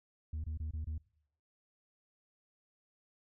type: tone bursts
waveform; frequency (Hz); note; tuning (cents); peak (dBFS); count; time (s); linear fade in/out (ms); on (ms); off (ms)
sine; 77.78; D#2; 0; -33; 5; 0.33-0.98; 5; 110; 25
effects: noise-tail reverb RT60 0.7 s tail -25 dB re dry + tanh soft clip ceiling -35 dBFS